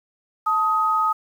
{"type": "tone pair together", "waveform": "sine", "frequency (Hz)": [880, 1258.6], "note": ["A5", "D#6"], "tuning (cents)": [0, 19], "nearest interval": "tritone", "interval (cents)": 619, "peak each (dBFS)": [-24, -18], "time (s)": [0.46, 1.13], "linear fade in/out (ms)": 10, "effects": ["8-bit"]}